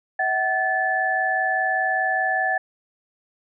sine tone cluster, 645 / 750 / 1737 Hz, E5 / F#5 / A6, -38 / +23 / -23 cents, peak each -29 / -23 / -22 dBFS, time 0.19-2.58 s, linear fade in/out 5 ms, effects none

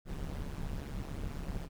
brown noise with amplitude modulation, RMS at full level -35 dBFS, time 0.05-1.69 s, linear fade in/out 50 ms, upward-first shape sine, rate 141 Hz, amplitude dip 85%, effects none

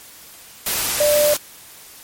sine tone in noise, 593 Hz, D5, 17 cents sharp, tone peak -13 dBFS, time 1-1.34 s, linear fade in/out 5 ms, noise white, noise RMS -21 dBFS, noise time 0.66-1.37 s, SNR +5 dB, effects white hiss -42 dBFS RMS until 2.03 s + MP3 64 kbps

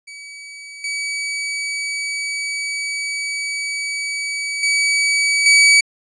sawtooth tone with level steps, 2280 Hz, C#7, 48 cents sharp, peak -30 / -18 / -11 / -5 dBFS, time 0.07-5.81 s, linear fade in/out 10 ms, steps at 0.84 / 4.63 / 5.46 s, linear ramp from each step 2 ms, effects resampled to 22050 Hz

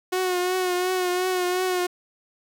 sawtooth tone with vibrato, 364.7 Hz, F#4, 25 cents flat, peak -18 dBFS, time 0.12-1.87 s, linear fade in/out 10 ms, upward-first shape triangle, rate 2.8 Hz, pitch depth 42 cents each way, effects 9-bit

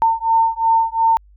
sine beating tone pair, 904 / 906.8 Hz, A5 / A#5, +47 / -48 cents, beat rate 2.8 Hz, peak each -16 dBFS, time 0.02-1.17 s, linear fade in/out 0 ms, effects added 50 Hz sine -45 dBFS peak until 1.36 s

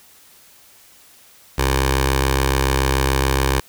10% pulse tone with notch filter, 67 Hz, C2, 42 cents sharp, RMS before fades -18 dBFS, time 1.58-3.6 s, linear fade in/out 5 ms, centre 210 Hz, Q 0.6, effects white hiss -49 dBFS RMS until 3.68 s

